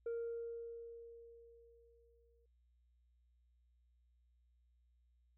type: tone with exponential decay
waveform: sine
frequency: 465.3 Hz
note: A#4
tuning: 3 cents flat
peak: -35 dBFS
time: 0.06-2.46 s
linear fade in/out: 5 ms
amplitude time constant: 520 ms
effects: tanh soft clip ceiling -37 dBFS + added 60 Hz sine -70 dBFS peak until 5.37 s